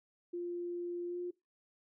sine tone with pitch glide, 349.2 to 354.1 Hz, F4 to F4, 0 to +24 cents, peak -36 dBFS, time 0.33-1.31 s, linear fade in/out 10 ms, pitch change +24 cents, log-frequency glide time 1.07-1.19 s, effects noise-tail reverb RT60 0.2 s tail -21 dB re dry

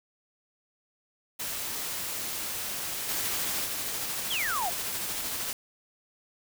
white noise, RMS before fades -34 dBFS, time 1.39-3.65 s, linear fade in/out 10 ms
white noise with tremolo, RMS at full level -32 dBFS, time 3.09-5.53 s, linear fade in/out 0 ms, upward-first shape sine, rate 13 Hz, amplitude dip 25%
sine exponential sweep, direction down, 3520 to 659.3 Hz, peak -28 dBFS, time 4.3-4.7 s, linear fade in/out 10 ms
effects none

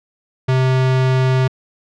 square tone, 130 Hz, C3, 11 cents flat, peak -13 dBFS, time 0.48-1.48 s, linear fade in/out 10 ms, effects low-pass 4000 Hz 12 dB/octave

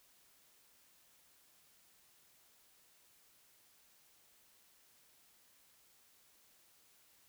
silence, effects white hiss -68 dBFS RMS until 7.28 s

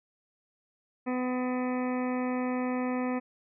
harmonic tone with a mistuned harmonic, 251.7 Hz, B3, 33 cents sharp, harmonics 1 / 2 / 3 / 4 / 5 / 7 / 8 / 9 / 10, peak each -29 / -35 / -39 / -41 / -43 / -46 / -47 / -48 / -49 dBFS, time 1.06-3.2 s, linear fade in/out 20 ms, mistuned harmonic 7, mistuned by +18 cents, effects none

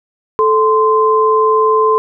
sine tone pair together, 436.6 / 1038.4 Hz, A4 / C6, -13 / -13 cents, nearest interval octave + minor third, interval 1500 cents, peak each -11 dBFS, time 0.39-1.98 s, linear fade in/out 0 ms, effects none

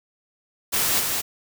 white noise with echo, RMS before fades -22 dBFS, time 0.72-1.01 s, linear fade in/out 20 ms, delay 210 ms, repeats 1, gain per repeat -3 dB, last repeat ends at 1.22 s, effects none

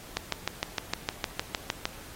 click train, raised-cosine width 0.2 ms, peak -9 dBFS, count 12, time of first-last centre 0.17-1.855 s, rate 6.53 Hz, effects pink hiss -47 dBFS RMS until 2.15 s + AAC 48 kbps

